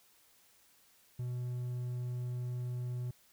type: tone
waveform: triangle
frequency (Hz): 123.47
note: B2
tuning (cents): 0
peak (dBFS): -33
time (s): 1.19-3.11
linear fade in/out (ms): 5
effects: white hiss -66 dBFS RMS until 3.32 s